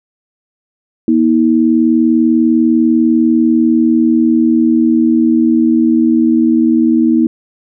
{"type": "tone pair together", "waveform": "sine", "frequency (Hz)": [239.2, 319.3], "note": ["A#3", "D#4"], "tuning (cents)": [45, 45], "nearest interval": "perfect fourth", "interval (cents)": 500, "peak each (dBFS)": -10, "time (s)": [1.08, 7.27], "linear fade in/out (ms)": 2, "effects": []}